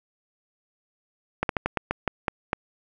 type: slowing click train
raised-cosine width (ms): 0.5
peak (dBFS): -8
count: 9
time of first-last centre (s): 1.43-2.531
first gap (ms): 62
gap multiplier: 1.22
effects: none